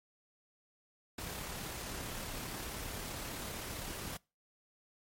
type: noise with amplitude modulation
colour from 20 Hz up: pink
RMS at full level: -41 dBFS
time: 1.18-4.17 s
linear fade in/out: 5 ms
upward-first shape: sine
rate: 35.3 Hz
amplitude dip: 25%
effects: noise-tail reverb RT60 0.3 s tail -25 dB re dry + MP3 64 kbps